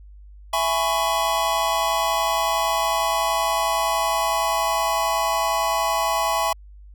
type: chord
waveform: square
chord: C# minor seventh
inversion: first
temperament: just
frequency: 665.2 / 831.5 / 997.9 / 1108.7 Hz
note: E5 / G#5 / B5 / C#6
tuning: +16 / +2 / +18 / 0 cents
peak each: -26 dBFS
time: 0.53-6.53 s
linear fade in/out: 5 ms
effects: added 50 Hz sine -41 dBFS peak until 6.94 s